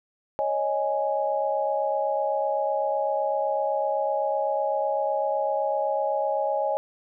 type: chord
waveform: sine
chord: C# suspended second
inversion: none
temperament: equal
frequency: 554.4 / 622.3 / 830.6 Hz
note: C#5 / D#5 / G#5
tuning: 0 / 0 / 0 cents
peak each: -27 dBFS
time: 0.39-6.77 s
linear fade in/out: 0 ms
effects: none